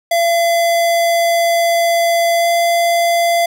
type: tone with pitch glide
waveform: square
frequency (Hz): 679 to 683.3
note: F5 to F5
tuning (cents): -49 to -38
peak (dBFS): -12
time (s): 0.11-3.46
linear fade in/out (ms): 5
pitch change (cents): +11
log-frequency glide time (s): 2.38-2.47
effects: none

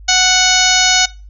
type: harmonic tone with a mistuned harmonic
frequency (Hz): 740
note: F#5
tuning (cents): 0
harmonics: 1 / 2 / 3 / 4 / 5 / 6 / 7 / 8 / 9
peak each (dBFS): -18 / -18 / -18 / -18 / -18 / -18 / -18 / -18 / -18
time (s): 0.08-1.06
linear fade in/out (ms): 10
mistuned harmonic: 6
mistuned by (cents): -36
effects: noise-tail reverb RT60 0.3 s tail -21 dB re dry + added 50 Hz sine -33 dBFS peak until 1.29 s

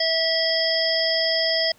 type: harmonic tone with a mistuned harmonic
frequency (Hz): 652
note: E5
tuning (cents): -19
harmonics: 1 / 3 / 5 / 7 / 8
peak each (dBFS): -24 / -27 / -28 / -26 / -24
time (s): 0-1.72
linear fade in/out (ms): 5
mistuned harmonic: 7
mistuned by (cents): +75
effects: pink hiss -56 dBFS RMS until 1.78 s

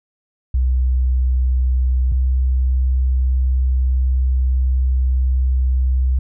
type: tone pair in turn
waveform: sine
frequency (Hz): 63.4 / 64.17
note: B1 / C2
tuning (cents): +46 / -33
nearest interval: unison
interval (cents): 21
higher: second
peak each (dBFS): -13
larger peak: neither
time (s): 0.54-2.12 / 2.12-6.19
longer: second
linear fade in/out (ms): 5
effects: none

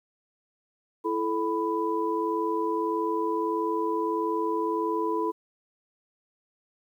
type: tone cluster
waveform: sine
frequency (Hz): 333.3 / 434.9 / 993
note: E4 / A4 / B5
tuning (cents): +19 / -20 / +9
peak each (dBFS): -29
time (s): 1.04-5.32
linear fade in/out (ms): 20
effects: 10-bit

